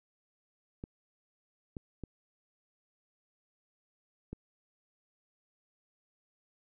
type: clicks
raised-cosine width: 3 ms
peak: -27 dBFS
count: 4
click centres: 0.839 / 1.768 / 2.037 / 4.33 s
effects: none